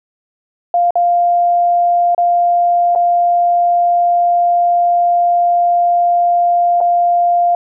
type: tone with dropouts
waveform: sine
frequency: 698.5 Hz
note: F5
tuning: in tune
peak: -9 dBFS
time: 0.74-7.55 s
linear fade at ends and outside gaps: 2 ms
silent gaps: 0.907-0.955 / 2.148-2.179 / 2.951-2.958 / 6.805-6.811 s
effects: none